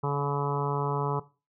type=harmonic tone with a mistuned harmonic; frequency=142.6 Hz; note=C#3; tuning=49 cents sharp; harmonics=1 / 2 / 3 / 4 / 5 / 6 / 7 / 8 / 9; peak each=-28 / -40 / -32 / -42 / -41 / -36 / -35 / -38 / -40 dBFS; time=0.03-1.2 s; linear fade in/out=10 ms; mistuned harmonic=2; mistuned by=+17 cents; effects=noise-tail reverb RT60 0.3 s tail -17 dB re dry